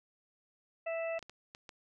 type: harmonic tone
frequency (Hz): 659.3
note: E5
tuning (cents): 0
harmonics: 1 / 2 / 3 / 4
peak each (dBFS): -34 / -49 / -46 / -44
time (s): 0.86-1.19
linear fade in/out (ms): 10
type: clicks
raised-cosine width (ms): 0.2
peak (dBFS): -30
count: 5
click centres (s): 1.192 / 1.227 / 1.296 / 1.549 / 1.692
effects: none